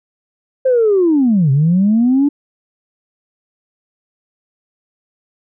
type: linear two-way sweep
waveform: sine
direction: down then up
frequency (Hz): 532 to 130.81 to 292.9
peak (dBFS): -8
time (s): 0.65-2.29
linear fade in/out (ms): 10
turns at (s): 1.51
effects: tanh soft clip ceiling -5 dBFS